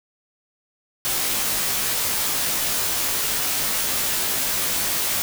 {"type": "noise with comb filter", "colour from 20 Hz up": "white", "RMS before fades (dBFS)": -23, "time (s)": [1.05, 5.22], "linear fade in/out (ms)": 0, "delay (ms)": 17, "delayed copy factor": -0.85, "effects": []}